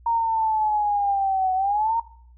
sine linear two-way sweep, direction down then up, 932.3 to 743 to 932.3 Hz, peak -19 dBFS, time 0.06-2 s, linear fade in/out 5 ms, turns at 1.54 s, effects noise-tail reverb RT60 0.6 s tail -19 dB re dry + added 60 Hz sine -47 dBFS peak until 2.37 s

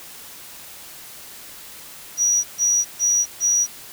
sine tone bursts, 5800 Hz, F#8, 35 cents flat, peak -14 dBFS, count 4, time 2.17-3.67 s, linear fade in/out 50 ms, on 270 ms, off 140 ms, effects tanh soft clip ceiling -11 dBFS + white hiss -40 dBFS RMS until 3.92 s

